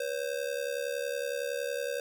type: ring-modulated tone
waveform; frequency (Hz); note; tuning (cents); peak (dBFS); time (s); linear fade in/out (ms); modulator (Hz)
square; 523.3; C5; 0; -29; 0-2; 2; 35.4
effects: none